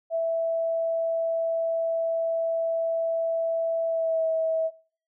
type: tone with pitch glide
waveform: sine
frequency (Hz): 659.3 to 646.5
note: E5 to E5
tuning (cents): 0 to -34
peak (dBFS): -22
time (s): 0.1-4.71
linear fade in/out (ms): 50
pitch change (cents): -34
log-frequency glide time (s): 3.87-4.25
effects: noise-tail reverb RT60 0.5 s tail -23 dB re dry